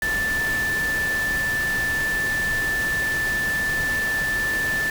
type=tone in noise; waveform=sine; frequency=1760 Hz; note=A6; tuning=in tune; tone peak=-21 dBFS; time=0.02-4.9 s; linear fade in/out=2 ms; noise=pink; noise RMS=-31 dBFS; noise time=0.02-4.9 s; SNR=+7 dB; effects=none